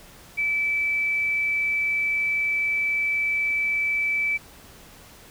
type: tone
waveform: sine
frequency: 2312 Hz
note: D7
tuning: 28 cents flat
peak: -21 dBFS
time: 0.37-4.38 s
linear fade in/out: 20 ms
effects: pink hiss -48 dBFS RMS until 5.3 s